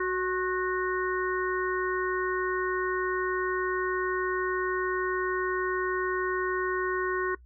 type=harmonic tone with a mistuned harmonic; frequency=370 Hz; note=F#4; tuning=in tune; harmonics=1 / 3 / 4 / 5; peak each=-28 / -33 / -34 / -35 dBFS; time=0-7.35 s; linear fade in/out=5 ms; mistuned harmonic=3; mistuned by=-42 cents; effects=noise-tail reverb RT60 0.1 s tail -20 dB re dry + added 61 Hz sine -50 dBFS peak until 7.45 s